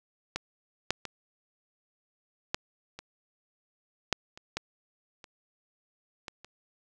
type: clicks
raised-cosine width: 0.2 ms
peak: -14 / -8 / -19 / -10 / -24 / -7 / -28 / -14 / -29 / -21 / -29 dBFS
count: 11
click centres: 0.36 / 0.906 / 1.053 / 2.545 / 2.99 / 4.127 / 4.375 / 4.57 / 5.242 / 6.282 / 6.446 s
effects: none